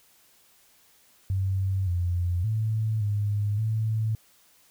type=tone with pitch steps; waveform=sine; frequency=95.8 / 88.1 / 109.7 / 103.3 / 110.1 Hz; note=G2 / F2 / A2 / G#2 / A2; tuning=-39 / +16 / -5 / -9 / +2 cents; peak=-23 dBFS; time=1.3-4.15 s; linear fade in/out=0 ms; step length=570 ms; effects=white hiss -60 dBFS RMS until 4.7 s